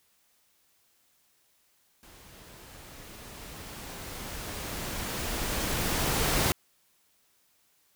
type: noise with level ramp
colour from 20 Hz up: pink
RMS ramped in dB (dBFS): -53 to -25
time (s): 2.03-6.52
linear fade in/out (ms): 0
effects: white hiss -68 dBFS RMS until 7.95 s